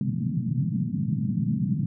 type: band-pass noise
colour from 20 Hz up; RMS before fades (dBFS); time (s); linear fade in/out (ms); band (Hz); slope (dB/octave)
pink; -26; 0.01-1.86; 2; 120 to 230; 48
effects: none